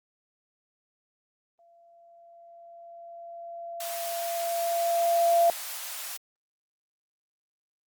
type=tone with exponential growth; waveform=sine; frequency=682 Hz; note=F5; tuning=41 cents flat; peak=-17 dBFS; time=1.59-5.5 s; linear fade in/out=1 ms; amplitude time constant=850 ms
type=high-pass noise; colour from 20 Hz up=white; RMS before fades=-37 dBFS; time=3.8-6.17 s; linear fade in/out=5 ms; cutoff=570 Hz; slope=48 dB/octave
effects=Opus 32 kbps